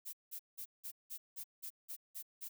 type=noise bursts; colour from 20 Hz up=violet; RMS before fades=-45 dBFS; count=10; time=0.05-2.49 s; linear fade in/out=20 ms; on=82 ms; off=180 ms; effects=none